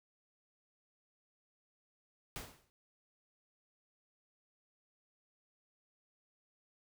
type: noise with exponential decay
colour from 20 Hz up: pink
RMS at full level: -41 dBFS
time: 2.36-2.7 s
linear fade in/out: 0 ms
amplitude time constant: 73 ms
effects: none